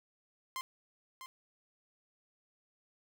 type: tone with echo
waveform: sawtooth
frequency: 1046.5 Hz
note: C6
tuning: in tune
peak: -33 dBFS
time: 0.56-0.61 s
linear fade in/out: 0 ms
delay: 650 ms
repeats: 1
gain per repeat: -9 dB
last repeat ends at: 1.26 s
effects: none